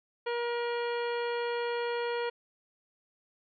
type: harmonic tone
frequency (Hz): 475.4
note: A#4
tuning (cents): +34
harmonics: 1 / 2 / 3 / 4 / 5 / 6 / 7 / 9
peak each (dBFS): -31 / -37 / -41 / -43 / -45 / -47 / -48 / -50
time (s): 0.26-2.3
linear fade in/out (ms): 10
effects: none